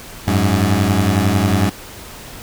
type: beating tone pair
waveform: 20% pulse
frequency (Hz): 92.5 / 103.5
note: F#2 / G#2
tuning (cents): 0 / -5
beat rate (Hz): 11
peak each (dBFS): -11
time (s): 0.27-1.7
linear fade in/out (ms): 10
effects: pink hiss -35 dBFS RMS until 2.42 s

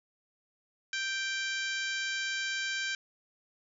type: harmonic tone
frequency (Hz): 784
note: G5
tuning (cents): 0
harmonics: 2 / 3 / 4 / 5 / 6 / 7 / 8 / 9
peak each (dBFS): -34 / -38 / -40 / -42 / -44 / -45 / -46 / -47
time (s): 0.93-2.95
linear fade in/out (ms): 2
effects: none

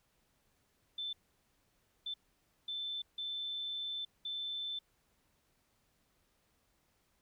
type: tone bursts at uneven times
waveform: sine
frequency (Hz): 3533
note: A7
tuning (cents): +6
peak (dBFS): -37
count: 5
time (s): 0.98-1.13 / 2.06-2.14 / 2.68-3.02 / 3.18-4.05 / 4.25-4.79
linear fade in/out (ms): 5
effects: pink hiss -75 dBFS RMS until 7.21 s

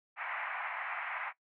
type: band-pass noise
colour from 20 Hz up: white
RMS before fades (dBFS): -39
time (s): 0.16-1.33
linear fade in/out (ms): 50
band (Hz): 700 to 2300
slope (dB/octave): 48
effects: noise-tail reverb RT60 0.1 s tail -17 dB re dry

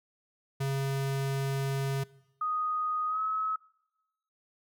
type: tone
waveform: square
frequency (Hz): 136.6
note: C#3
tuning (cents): -25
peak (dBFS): -29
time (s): 0.6-2.04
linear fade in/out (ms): 10
type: tone with pitch glide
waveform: sine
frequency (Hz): 1244.5 to 1285.4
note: D#6 to E6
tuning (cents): 0 to -44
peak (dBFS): -28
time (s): 2.41-3.56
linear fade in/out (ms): 5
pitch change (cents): +56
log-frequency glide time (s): 3.08-3.2
effects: noise-tail reverb RT60 1.0 s tail -22 dB re dry

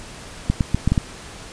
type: clicks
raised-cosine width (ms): 5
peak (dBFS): -4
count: 6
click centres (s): 0.5 / 0.608 / 0.746 / 0.876 / 0.92 / 0.978
effects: pink hiss -38 dBFS RMS until 1.52 s + resampled to 22050 Hz

